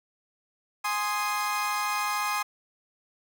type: chord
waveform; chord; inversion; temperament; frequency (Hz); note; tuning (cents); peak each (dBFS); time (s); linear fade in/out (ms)
30% pulse; Ab major; none; equal; 830.6 / 1046.5 / 1244.5; Ab5 / C6 / Eb6; 0 / 0 / 0; -29 / -28 / -28; 0.84-2.43; 10
effects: none